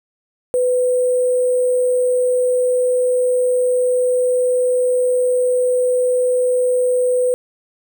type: tone with sample-and-hold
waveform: sine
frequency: 499.7 Hz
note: B4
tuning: 20 cents sharp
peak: -13 dBFS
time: 0.54-7.34 s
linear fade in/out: 0 ms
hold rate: 8820 Hz
effects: none